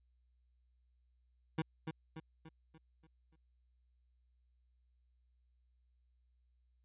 25% pulse tone with echo, 159.7 Hz, D#3, 45 cents sharp, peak -29 dBFS, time 1.58-1.62 s, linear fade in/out 5 ms, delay 290 ms, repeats 6, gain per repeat -6 dB, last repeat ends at 3.36 s, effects added 61 Hz sine -70 dBFS peak until 6.84 s + resampled to 8000 Hz

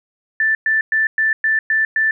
sine tone bursts, 1765 Hz, A6, 5 cents sharp, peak -13 dBFS, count 7, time 0.4-2.11 s, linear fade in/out 2 ms, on 150 ms, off 110 ms, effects none

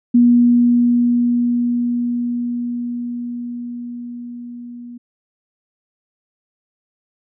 sine tone with level ramp, 240.8 Hz, B3, 44 cents flat, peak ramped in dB -7 to -31 dBFS, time 0.14-4.98 s, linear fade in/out 10 ms, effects none

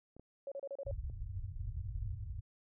clicks, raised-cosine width 2 ms, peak -43 / -39 / -45 dBFS, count 3, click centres 0.166 / 0.196 / 1.099 s
sine tone bursts, 554.4 Hz, C#5, in tune, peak -39 dBFS, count 6, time 0.47-0.912 s, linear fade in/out 2 ms, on 47 ms, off 32 ms
white low-pass noise, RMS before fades -41 dBFS, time 0.85-2.41 s, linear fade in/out 20 ms, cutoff 110 Hz, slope 48 dB/octave
effects none

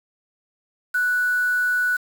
sine tone with quantisation, 1480 Hz, F#6, in tune, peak -18 dBFS, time 0.94-1.97 s, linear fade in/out 10 ms, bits 6, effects none

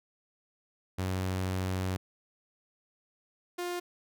sawtooth tone pair in turn, 93.3 / 353.1 Hz, F#2 / F4, +15 / +19 cents, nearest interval octave + major seventh, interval 2304 cents, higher second, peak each -26 / -29 dBFS, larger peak first, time 0.98-1.97 / 3.58-3.8 s, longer first, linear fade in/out 10 ms, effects none

